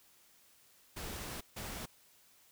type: noise bursts at uneven times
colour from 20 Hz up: pink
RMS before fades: -43 dBFS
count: 2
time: 0.96-1.41 / 1.56-1.86 s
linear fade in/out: 10 ms
effects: white hiss -65 dBFS RMS until 2.51 s